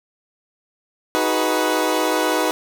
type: chord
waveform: 20% pulse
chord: G# minor seventh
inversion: second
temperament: equal with one note detuned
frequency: 313.5 / 370 / 415.3 / 493.9 Hz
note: D#4 / F#4 / G#4 / B4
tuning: +13 / 0 / 0 / 0 cents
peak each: -17 / -19 / -22 / -17 dBFS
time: 1.15-2.51 s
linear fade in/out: 0 ms
effects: none